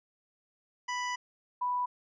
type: tone pair in turn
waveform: 25% pulse / sine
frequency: 987.8 / 987.8 Hz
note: B5 / B5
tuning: 0 / 0 cents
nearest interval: unison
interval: 0 cents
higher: neither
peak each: -28 dBFS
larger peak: neither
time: 0.88-1.16 / 1.61-1.86 s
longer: first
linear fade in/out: 10 ms
effects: resampled to 16000 Hz